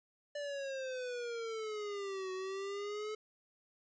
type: exponential two-way sweep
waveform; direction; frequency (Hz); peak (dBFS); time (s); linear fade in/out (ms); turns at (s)
square; down then up; 587.3 to 372.2 to 432.3; -39; 0.35-3.15; 5; 2.32
effects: resampled to 16000 Hz